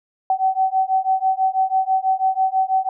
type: beating tone pair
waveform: sine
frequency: 758 / 764.1 Hz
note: F#5 / G5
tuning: +42 / -44 cents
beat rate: 6.1 Hz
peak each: -19 dBFS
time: 0.3-2.89 s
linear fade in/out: 2 ms
effects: none